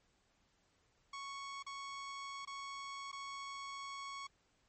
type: tone with dropouts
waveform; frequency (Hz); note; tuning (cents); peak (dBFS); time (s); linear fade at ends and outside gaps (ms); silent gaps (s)
sawtooth; 1108.7; C#6; 0; -40; 1.13-4.27; 5; 1.627-1.664 / 2.451-2.473 / 3.117-3.127
effects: pink hiss -75 dBFS RMS until 4.68 s + MP3 32 kbps